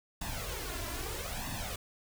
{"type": "noise with flanger", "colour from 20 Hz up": "pink", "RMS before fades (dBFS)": -38, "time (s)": [0.21, 1.76], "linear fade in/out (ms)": 5, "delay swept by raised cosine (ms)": [1.1, 3], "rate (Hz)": 0.78, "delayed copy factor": 0.75, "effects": []}